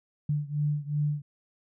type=beating tone pair; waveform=sine; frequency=146.83 / 149.53 Hz; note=D3 / D3; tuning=0 / +32 cents; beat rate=2.7 Hz; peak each=-28 / -30 dBFS; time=0.29-1.22 s; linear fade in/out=5 ms; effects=none